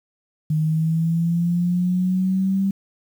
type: linear sweep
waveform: sine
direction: up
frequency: 153.9 to 196 Hz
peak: -17 dBFS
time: 0.5-2.71 s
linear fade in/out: 5 ms
effects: 8-bit